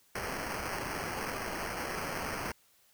white noise with sample-and-hold, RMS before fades -37 dBFS, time 0.15-2.52 s, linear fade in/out 5 ms, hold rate 3675 Hz, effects white hiss -66 dBFS RMS until 2.93 s

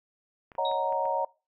clicks, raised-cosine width 0.5 ms, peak -33 dBFS, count 5, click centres 0.518 / 0.552 / 0.715 / 0.925 / 1.055 s
sine chord, D# minor seventh, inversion third, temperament equal, 554.4 / 622.3 / 740 / 932.3 Hz, C#5 / D#5 / F#5 / A#5, 0 / 0 / 0 / 0 cents, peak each -31 / -33 / -33 / -28 dBFS, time 0.58-1.25 s, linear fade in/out 5 ms
sine tone with exponential decay, 3793 Hz, A#7, 29 cents sharp, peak -31 dBFS, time 0.65-0.91 s, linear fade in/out 2 ms, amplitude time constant 55 ms
effects noise-tail reverb RT60 0.3 s tail -23 dB re dry

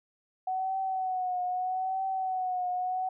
sine tone with vibrato, 745 Hz, F#5, 12 cents sharp, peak -28 dBFS, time 0.47-3.09 s, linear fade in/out 5 ms, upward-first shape triangle, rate 0.79 Hz, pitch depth 56 cents each way, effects none

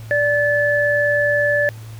sine tone pair together, 584.4 / 1735 Hz, D5 / A6, -9 / -25 cents, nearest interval octave + perfect fifth, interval 1884 cents, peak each -17 dBFS, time 0.11-1.69 s, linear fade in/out 0 ms, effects added 111 Hz sine -32 dBFS peak until 1.99 s + pink hiss -45 dBFS RMS until 1.99 s

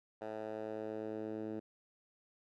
10% pulse tone with band-pass filter sweep, 108.7 Hz, A2, 21 cents flat, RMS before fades -42 dBFS, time 0.21-1.6 s, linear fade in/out 10 ms, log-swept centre 690 to 310 Hz, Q 1.5, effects none

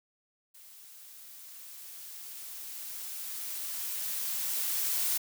blue noise with level ramp, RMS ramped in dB -53 to -29 dBFS, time 0.54-5.18 s, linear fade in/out 10 ms, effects none

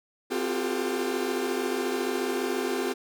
40% pulse tone cluster, 258.3 / 349 / 363 / 397.5 / 443.8 Hz, C4 / F4 / F#4 / G4 / A4, -22 / -1 / -33 / +24 / +15 cents, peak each -32 / -33 / -34 / -30 / -34 dBFS, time 0.3-2.94 s, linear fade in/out 20 ms, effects none

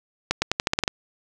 accelerating click train, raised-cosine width 0.2 ms, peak -3 dBFS, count 9, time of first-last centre 0.31-0.878 s, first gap 110 ms, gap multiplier 0.87, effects none

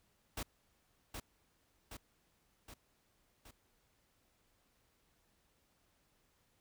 pink noise with echo, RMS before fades -41 dBFS, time 0.37-0.43 s, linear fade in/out 5 ms, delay 770 ms, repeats 4, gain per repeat -4 dB, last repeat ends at 3.51 s, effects pink hiss -75 dBFS RMS until 6.6 s

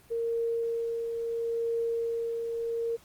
sine tone with tremolo, 462.4 Hz, A#4, 14 cents flat, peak -26 dBFS, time 0.1-2.97 s, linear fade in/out 20 ms, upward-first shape triangle, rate 0.74 Hz, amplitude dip 40%, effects pink hiss -58 dBFS RMS until 3.04 s + Opus 32 kbps

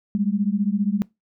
sine beating tone pair, 196.9 / 211.9 Hz, G3 / G#3, +8 / +35 cents, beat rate 15 Hz, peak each -22 dBFS, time 0.15-1.02 s, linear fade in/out 0 ms, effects noise-tail reverb RT60 0.2 s tail -23 dB re dry

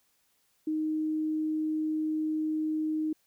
sine tone, 311.1 Hz, D#4, in tune, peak -27 dBFS, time 0.67-3.13 s, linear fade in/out 5 ms, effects white hiss -71 dBFS RMS until 3.26 s

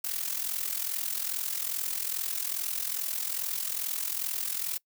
blue noise with amplitude modulation, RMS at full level -29 dBFS, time 0.04-4.78 s, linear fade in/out 5 ms, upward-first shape sine, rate 42.4 Hz, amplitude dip 75%, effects noise-tail reverb RT60 0.1 s tail -24 dB re dry

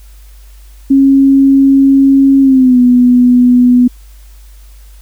sine tone with pitch glide, 272.6 to 247.1 Hz, C#4 to B3, -29 to +1 cents, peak -3 dBFS, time 0.9-3.88 s, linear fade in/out 10 ms, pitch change -170 cents, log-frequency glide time 2.41-2.79 s, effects added 50 Hz sine -33 dBFS peak until 5.01 s + white hiss -47 dBFS RMS until 5.01 s

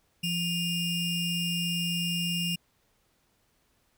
square ring-modulated tone, 1318.5 Hz, E6, in tune, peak -25 dBFS, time 0.23-2.56 s, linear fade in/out 10 ms, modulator 1490 Hz, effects pink hiss -70 dBFS RMS until 3.97 s

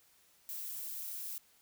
violet noise, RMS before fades -42 dBFS, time 0.49-1.38 s, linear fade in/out 0 ms, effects white hiss -67 dBFS RMS until 1.61 s

